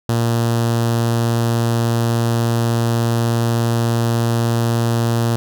sawtooth tone with notch filter, 116.54 Hz, A#2, in tune, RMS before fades -17 dBFS, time 0.09-5.36 s, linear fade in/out 0 ms, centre 2200 Hz, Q 1.7, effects none

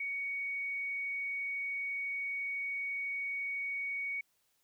sine tone, 2237 Hz, C#7, 15 cents sharp, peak -34 dBFS, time 0-4.21 s, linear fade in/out 5 ms, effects white hiss -75 dBFS RMS until 4.63 s

